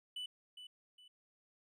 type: tone with echo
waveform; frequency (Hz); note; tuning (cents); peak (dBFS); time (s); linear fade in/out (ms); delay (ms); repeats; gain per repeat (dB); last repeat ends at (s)
triangle; 2982; F#7; +13; -39; 0.16-0.26; 5; 410; 2; -9; 1.08
effects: none